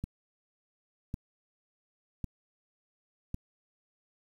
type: click train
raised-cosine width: 5 ms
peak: -22 dBFS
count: 4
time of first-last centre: 0.04-3.344 s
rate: 0.908 Hz
effects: 9-bit